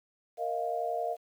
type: chord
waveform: sine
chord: Bb suspended fourth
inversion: none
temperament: equal with one note detuned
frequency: 466.2 / 627.3 / 698.5 Hz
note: Bb4 / Eb5 / F5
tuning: 0 / +14 / 0 cents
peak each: -36 / -35 / -32 dBFS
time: 0.37-1.17 s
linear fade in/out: 50 ms
effects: 10-bit